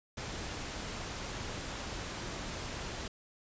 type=noise; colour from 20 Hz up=pink; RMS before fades=-40 dBFS; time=0.17-3.08 s; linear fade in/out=5 ms; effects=resampled to 16000 Hz